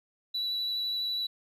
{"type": "tone with vibrato", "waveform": "sine", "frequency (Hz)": 3941, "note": "B7", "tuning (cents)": -4, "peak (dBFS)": -27, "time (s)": [0.34, 1.27], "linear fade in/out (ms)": 10, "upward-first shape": "sine", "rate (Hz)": 12, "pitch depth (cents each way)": 10, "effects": ["tanh soft clip ceiling -27 dBFS", "11-bit"]}